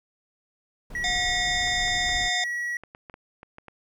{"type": "noise", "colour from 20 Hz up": "brown", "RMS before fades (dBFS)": -37, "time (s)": [0.9, 2.29], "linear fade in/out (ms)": 5}
{"type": "tone", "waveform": "triangle", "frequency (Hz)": 1924, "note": "B6", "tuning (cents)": -46, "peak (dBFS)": -25, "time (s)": [0.95, 2.77], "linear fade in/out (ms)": 2}
{"type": "harmonic tone", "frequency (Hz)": 723, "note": "F#5", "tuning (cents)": -40, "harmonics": [1, 3, 5, 7, 9, 10], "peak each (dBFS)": [-31, -32, -28, -33, -40, -35], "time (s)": [1.04, 2.44], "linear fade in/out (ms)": 2}
{"type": "clicks", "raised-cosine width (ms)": 0.5, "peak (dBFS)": -28, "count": 10, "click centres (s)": [1.675, 1.88, 2.092, 2.836, 2.949, 3.098, 3.141, 3.431, 3.584, 3.683]}
{"effects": []}